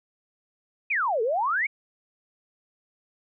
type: exponential two-way sweep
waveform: sine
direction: down then up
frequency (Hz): 2601 to 423.9 to 2306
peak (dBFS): -22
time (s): 0.9-1.67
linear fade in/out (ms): 10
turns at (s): 1.22
effects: none